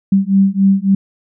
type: beating tone pair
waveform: sine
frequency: 193.2 / 196.8 Hz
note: G3 / G3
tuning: -25 / +7 cents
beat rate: 3.6 Hz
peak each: -12 dBFS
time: 0.12-0.95 s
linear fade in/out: 5 ms
effects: none